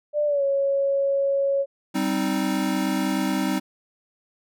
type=tone with pitch glide; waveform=sine; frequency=593 to 553.3 Hz; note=D5 to C#5; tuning=+17 to -3 cents; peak=-19 dBFS; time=0.13-1.66 s; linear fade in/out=50 ms; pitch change=-120 cents; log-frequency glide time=0.26-0.43 s
type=chord; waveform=square; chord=C minor; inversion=second; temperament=equal with one note detuned; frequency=194.98 / 261.6 / 311.1 Hz; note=G3 / C4 / Eb4; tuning=-9 / 0 / 0 cents; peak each=-27 dBFS; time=1.94-3.6 s; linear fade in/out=20 ms
effects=none